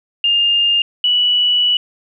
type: tone pair in turn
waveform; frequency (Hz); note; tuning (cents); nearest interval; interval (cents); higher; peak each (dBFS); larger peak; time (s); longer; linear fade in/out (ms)
sine; 2815 / 2949; F7 / F#7; +13 / -6; minor second; 81; second; -11 / -11; neither; 0.24-0.82 / 1.04-1.77; second; 2
effects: none